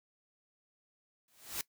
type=noise with exponential growth; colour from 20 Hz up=white; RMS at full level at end=-34 dBFS; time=1.28-1.61 s; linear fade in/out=1 ms; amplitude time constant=70 ms; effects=noise-tail reverb RT60 0.1 s tail -19 dB re dry